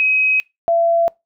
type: tone pair in turn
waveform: sine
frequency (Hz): 2536 / 674.8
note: D#7 / E5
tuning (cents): +32 / +40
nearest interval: octave + major seventh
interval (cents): 2292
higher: first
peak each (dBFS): -12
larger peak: neither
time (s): 0-0.4 / 0.68-1.08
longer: neither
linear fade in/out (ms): 0
effects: noise-tail reverb RT60 0.2 s tail -24 dB re dry